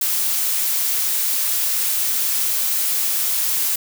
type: noise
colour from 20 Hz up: blue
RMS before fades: -20 dBFS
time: 0.01-3.76 s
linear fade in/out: 5 ms
effects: none